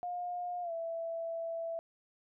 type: tone with pitch glide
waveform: sine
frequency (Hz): 711 to 663.4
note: F5 to E5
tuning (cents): +31 to +11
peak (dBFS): -35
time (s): 0.03-1.79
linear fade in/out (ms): 0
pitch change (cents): -120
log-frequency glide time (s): 0.62-0.72
effects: none